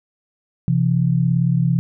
sine tone pair together, 130.55 / 168.4 Hz, C3 / E3, -3 / +37 cents, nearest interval major third, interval 440 cents, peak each -17 dBFS, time 0.68-1.79 s, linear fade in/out 0 ms, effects none

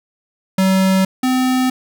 square tone pair in turn, 190 / 256.4 Hz, F#3 / C4, +46 / -35 cents, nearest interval perfect fourth, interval 519 cents, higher second, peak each -12 / -14 dBFS, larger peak first, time 0.58-1.05 / 1.23-1.7 s, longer neither, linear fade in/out 5 ms, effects none

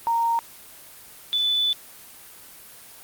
sine tone pair in turn, 926 / 3488 Hz, A#5 / A7, -12 / -16 cents, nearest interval octave + major seventh, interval 2296 cents, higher second, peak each -19 dBFS, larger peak neither, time 0.07-0.39 / 1.33-1.73 s, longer second, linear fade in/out 0 ms, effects white hiss -45 dBFS RMS until 3.03 s + Opus 24 kbps

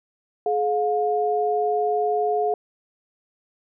sine tone pair together, 423.8 / 712.7 Hz, G#4 / F5, +35 / +35 cents, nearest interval major sixth, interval 900 cents, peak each -22 / -22 dBFS, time 0.46-2.54 s, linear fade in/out 2 ms, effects none

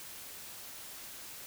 silence, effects white hiss -47 dBFS RMS until 1.46 s

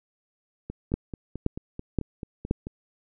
two click trains, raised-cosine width 3 ms, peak -10 / -21 dBFS, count 4 / 10, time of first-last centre 0.94-2.511 / 0.7-2.669 s, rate 1.91 / 4.57 Hz, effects none

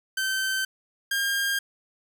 sawtooth tone pair in turn, 1545 / 1610 Hz, G6 / G6, -26 / +46 cents, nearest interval minor second, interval 72 cents, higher second, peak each -21 / -20 dBFS, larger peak second, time 0.17-0.65 / 1.11-1.59 s, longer neither, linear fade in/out 5 ms, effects none

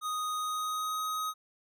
square tone with pitch glide, 1244.5 to 1259 Hz, D#6 to D#6, 0 to +20 cents, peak -32 dBFS, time 0.01-1.34 s, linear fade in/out 50 ms, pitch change +20 cents, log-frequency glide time 0.37-1.03 s, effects none

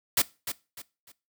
white noise with echo, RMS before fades -22 dBFS, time 0.17-0.22 s, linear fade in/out 5 ms, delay 300 ms, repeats 3, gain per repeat -10 dB, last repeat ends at 1.12 s, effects noise-tail reverb RT60 0.3 s tail -20 dB re dry + high-pass 80 Hz 12 dB/octave

